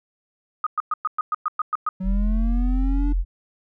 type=tone bursts; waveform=sine; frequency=1244.5 Hz; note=D#6; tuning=in tune; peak=-19 dBFS; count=10; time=0.64-1.89 s; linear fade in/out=2 ms; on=26 ms; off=110 ms
type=linear sweep; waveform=triangle; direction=up; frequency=185 to 293.8 Hz; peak=-23 dBFS; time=2-3.13 s; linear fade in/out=10 ms
type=tone; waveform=sine; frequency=43.65 Hz; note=F1; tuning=in tune; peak=-18 dBFS; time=2.03-3.25 s; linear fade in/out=50 ms
effects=none